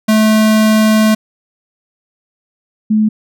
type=tone pair in turn; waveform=square / sine; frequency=216.9 / 215.2 Hz; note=A3 / A3; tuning=-25 / -38 cents; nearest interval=unison; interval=13 cents; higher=first; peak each=-8 dBFS; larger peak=neither; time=0.08-1.15 / 2.9-3.09 s; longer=first; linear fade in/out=10 ms; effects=none